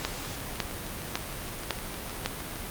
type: two click trains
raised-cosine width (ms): 0.2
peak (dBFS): -9 / -22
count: 5 / 16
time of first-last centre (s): 0.05-2.26 / 0.25-2.558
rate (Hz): 1.81 / 6.5
effects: pink hiss -37 dBFS RMS until 2.7 s + Opus 48 kbps